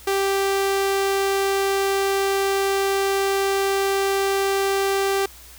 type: tone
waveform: sawtooth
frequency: 392 Hz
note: G4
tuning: in tune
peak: -15 dBFS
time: 0.07-5.26 s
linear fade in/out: 5 ms
effects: added 60 Hz sine -47 dBFS peak until 5.58 s + white hiss -45 dBFS RMS until 5.58 s